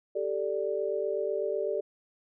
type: chord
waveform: sine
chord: G suspended second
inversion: none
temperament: equal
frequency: 392 / 440 / 587.3 Hz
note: G4 / A4 / D5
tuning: 0 / 0 / 0 cents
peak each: -32 dBFS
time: 0.15-1.81 s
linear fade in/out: 10 ms
effects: none